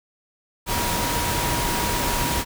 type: tone in noise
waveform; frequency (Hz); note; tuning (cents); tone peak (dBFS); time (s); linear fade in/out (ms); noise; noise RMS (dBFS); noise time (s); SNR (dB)
sine; 956; A#5; +43; -28; 0.66-2.45; 50; pink; -24; 0.66-2.45; -7
effects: none